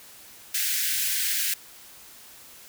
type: high-pass noise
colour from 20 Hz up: white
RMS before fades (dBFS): -26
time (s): 0.54-1.54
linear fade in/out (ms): 5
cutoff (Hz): 1500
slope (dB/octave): 96
effects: white hiss -48 dBFS RMS until 2.68 s